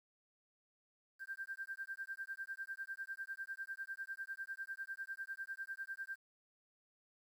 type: tone with tremolo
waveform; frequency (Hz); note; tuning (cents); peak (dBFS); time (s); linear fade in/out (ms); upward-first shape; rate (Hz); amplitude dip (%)
sine; 1579; G6; +12; -39; 1.19-6.19; 50; sine; 10; 100
effects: 11-bit